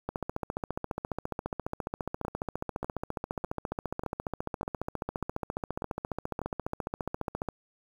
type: two click trains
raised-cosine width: 1 ms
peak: -18 / -20 dBFS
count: 109 / 8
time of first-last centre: 0.09-7.487 / 2.25-6.417 s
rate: 14.6 / 1.68 Hz
effects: 8-bit